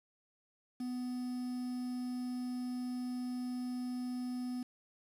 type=tone with quantisation; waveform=triangle; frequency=249.2 Hz; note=B3; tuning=16 cents sharp; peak=-34 dBFS; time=0.8-4.63 s; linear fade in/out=5 ms; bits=9; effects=resampled to 32000 Hz